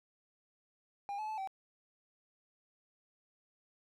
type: tone with pitch steps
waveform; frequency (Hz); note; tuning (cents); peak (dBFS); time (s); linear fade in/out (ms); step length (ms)
triangle; 805 / 859 / 869 / 771; G5 / A5 / A5 / G5; +46 / -42 / -22 / -29; -35; 1.09-1.474; 0; 96
effects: none